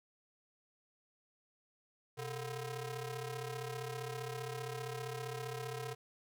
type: ring-modulated tone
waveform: sawtooth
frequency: 288.8 Hz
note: D4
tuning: 29 cents flat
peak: -33 dBFS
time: 2.17-5.95 s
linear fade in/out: 20 ms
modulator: 162 Hz
effects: none